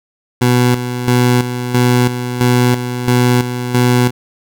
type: tone with tremolo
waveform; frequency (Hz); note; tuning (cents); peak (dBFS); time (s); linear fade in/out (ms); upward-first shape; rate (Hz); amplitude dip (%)
20% pulse; 123.47; B2; 0; -4; 0.41-4.11; 10; square; 1.5; 65
effects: none